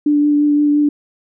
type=tone with vibrato; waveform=sine; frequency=293.7 Hz; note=D4; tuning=in tune; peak=-10 dBFS; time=0.06-0.89 s; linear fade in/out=5 ms; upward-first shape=triangle; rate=5.8 Hz; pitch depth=15 cents each way; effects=none